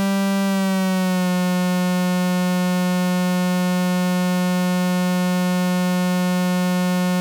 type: tone with pitch glide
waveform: 45% pulse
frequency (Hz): 196 to 180.77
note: G3 to F#3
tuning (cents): 0 to -40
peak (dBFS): -17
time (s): 0-7.2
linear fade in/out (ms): 0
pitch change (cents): -140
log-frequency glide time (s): 0.45-1.28
effects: none